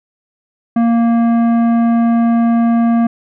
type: tone with tanh clipping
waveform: triangle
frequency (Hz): 232.4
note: A#3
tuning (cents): -5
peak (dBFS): -11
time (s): 0.76-3.07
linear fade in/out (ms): 5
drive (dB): 16
effects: none